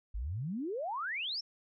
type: exponential sweep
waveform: sine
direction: up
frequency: 46.25 to 5588 Hz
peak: -34 dBFS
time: 0.14-1.41 s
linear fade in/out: 10 ms
effects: none